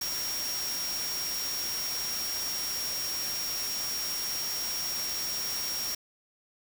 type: tone in noise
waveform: sine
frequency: 5588 Hz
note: F8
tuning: in tune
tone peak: -32 dBFS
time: 0.01-5.95 s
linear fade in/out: 5 ms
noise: white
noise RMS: -36 dBFS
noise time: 0.01-5.95 s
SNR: +1 dB
effects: none